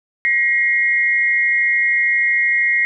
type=tone pair together; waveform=sine; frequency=1902 / 2135 Hz; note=A#6 / C7; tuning=+34 / +34 cents; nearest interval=major second; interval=200 cents; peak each=-16 dBFS; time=0.25-2.85 s; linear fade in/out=0 ms; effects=none